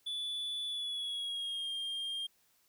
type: tone with pitch glide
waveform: triangle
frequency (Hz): 3459 to 3209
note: A7 to G7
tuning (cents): -30 to +40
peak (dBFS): -34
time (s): 0.06-2.27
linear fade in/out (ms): 10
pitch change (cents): -130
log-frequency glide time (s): 0.66-1.71
effects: white hiss -71 dBFS RMS until 2.68 s